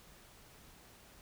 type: silence
effects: pink hiss -59 dBFS RMS until 1.21 s